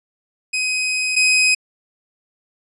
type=tone pair in turn; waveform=sawtooth; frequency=2517 / 2517 Hz; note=D#7 / D#7; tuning=+19 / +19 cents; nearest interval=unison; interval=0 cents; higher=neither; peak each=-15 / -9 dBFS; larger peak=second; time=0.53-1.16 / 1.16-1.55 s; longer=first; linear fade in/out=10 ms; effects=resampled to 24000 Hz